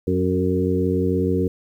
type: harmonic tone with a mistuned harmonic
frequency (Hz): 91.6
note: F#2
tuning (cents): -17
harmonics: 1 / 2 / 3 / 4 / 5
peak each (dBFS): -24 / -24 / -24 / -24 / -24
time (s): 0.07-1.48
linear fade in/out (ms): 5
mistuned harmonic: 4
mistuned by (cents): +23
effects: 9-bit